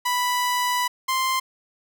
sawtooth tone pair in turn, 987.8 / 1046.5 Hz, B5 / C6, 0 / 0 cents, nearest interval minor second, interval 100 cents, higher second, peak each -17 dBFS, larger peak neither, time 0.05-0.88 / 1.08-1.4 s, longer first, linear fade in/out 10 ms, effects none

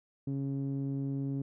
sawtooth tone with low-pass filter, 137.7 Hz, C#3, 11 cents flat, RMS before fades -34 dBFS, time 0.27-1.42 s, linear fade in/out 5 ms, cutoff 280 Hz, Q 2.1, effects none

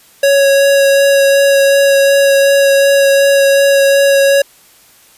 square tone with vibrato, 554.4 Hz, C#5, in tune, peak -7 dBFS, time 0.23-4.42 s, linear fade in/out 5 ms, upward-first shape sine, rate 2.7 Hz, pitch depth 9 cents each way, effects white hiss -45 dBFS RMS until 5.17 s + resampled to 32000 Hz

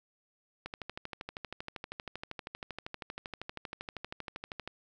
click train, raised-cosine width 0.3 ms, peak -23 dBFS, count 52, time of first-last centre 0.66-4.676 s, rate 12.7 Hz, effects none

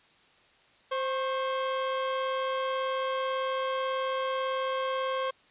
45% pulse tone pair together, 523.4 / 1085 Hz, C5 / C#6, 0 / -37 cents, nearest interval octave + minor second, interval 1263 cents, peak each -30 / -32 dBFS, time 0.91-5.31 s, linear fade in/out 10 ms, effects white hiss -61 dBFS RMS until 5.5 s + resampled to 8000 Hz

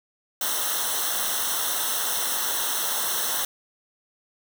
white noise with comb filter, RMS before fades -26 dBFS, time 0.41-3.45 s, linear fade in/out 2 ms, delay 0.42 ms, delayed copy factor -0.95, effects none

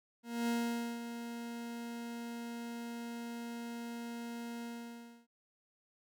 40% pulse tone with ADSR envelope, 234.7 Hz, A#3, 12 cents sharp, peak -30 dBFS, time 0.23-5.27 s, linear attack 250 ms, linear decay 510 ms, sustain -10 dB, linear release 630 ms, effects none

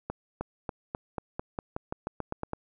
accelerating click train, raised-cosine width 1 ms, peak -18 dBFS, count 14, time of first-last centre 0.1-2.534 s, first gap 310 ms, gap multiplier 0.91, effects none

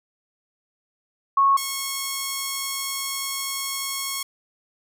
sine / 5% pulse tone pair in turn, 1100 / 1093.7 Hz, C#6 / C#6, -14 / -24 cents, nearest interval unison, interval 10 cents, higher first, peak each -14 dBFS, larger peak neither, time 1.37-1.57 / 1.57-4.23 s, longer second, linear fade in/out 5 ms, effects none

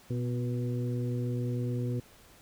harmonic tone with a mistuned harmonic, 121.8 Hz, B2, 24 cents flat, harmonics 1 / 2 / 3 / 4, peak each -30 / -36 / -40 / -42 dBFS, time 0.1-2 s, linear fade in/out 5 ms, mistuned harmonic 2, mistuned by +33 cents, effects pink hiss -57 dBFS RMS until 2.41 s

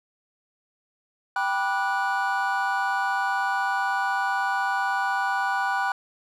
triangle chord, G major seventh, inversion none, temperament just, 784 / 980 / 1176 / 1470 Hz, G5 / B5 / D6 / F#6, 0 / -14 / +2 / -12 cents, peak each -25 / -27 / -31 / -25 dBFS, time 1.36-5.92 s, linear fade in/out 2 ms, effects none

